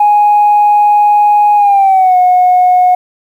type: tone with pitch glide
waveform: sine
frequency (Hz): 830.6 to 727.3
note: G#5 to F#5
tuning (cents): 0 to -30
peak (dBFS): -3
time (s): 0-2.95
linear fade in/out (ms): 5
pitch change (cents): -230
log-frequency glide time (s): 1.56-2.17
effects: tanh soft clip ceiling -1 dBFS + 7-bit